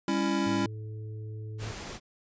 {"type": "chord", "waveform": "square", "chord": "C# diminished", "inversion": "second", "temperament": "just", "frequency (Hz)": [199.57, 277.2, 332.6], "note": ["G3", "C#4", "E4"], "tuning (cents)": [31, 0, 16], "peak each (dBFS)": -31, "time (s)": [0.08, 0.66], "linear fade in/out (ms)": 2}
{"type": "harmonic tone", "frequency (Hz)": 108.1, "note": "A2", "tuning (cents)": -30, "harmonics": [1, 3, 4], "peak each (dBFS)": [-36, -53, -49], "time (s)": [0.46, 1.72], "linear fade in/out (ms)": 5}
{"type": "noise", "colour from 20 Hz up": "pink", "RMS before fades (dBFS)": -40, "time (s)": [1.58, 2], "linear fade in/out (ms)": 50}
{"effects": ["resampled to 16000 Hz"]}